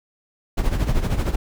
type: noise with tremolo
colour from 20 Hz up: brown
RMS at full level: -17 dBFS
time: 0.57-1.36 s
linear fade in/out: 10 ms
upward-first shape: sine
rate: 13 Hz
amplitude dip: 70%
effects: none